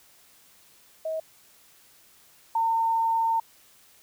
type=tone pair in turn; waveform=sine; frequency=637 / 907.9 Hz; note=D#5 / A#5; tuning=+41 / -46 cents; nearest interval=tritone; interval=613 cents; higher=second; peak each=-27 / -21 dBFS; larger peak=second; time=1.05-1.2 / 2.55-3.4 s; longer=second; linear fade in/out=5 ms; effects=white hiss -57 dBFS RMS until 4.02 s